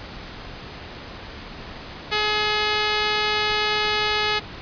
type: tone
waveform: 5% pulse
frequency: 423 Hz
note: G#4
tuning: 32 cents sharp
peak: -8 dBFS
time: 2.11-4.4 s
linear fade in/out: 20 ms
effects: pink hiss -37 dBFS RMS until 4.61 s + resampled to 11025 Hz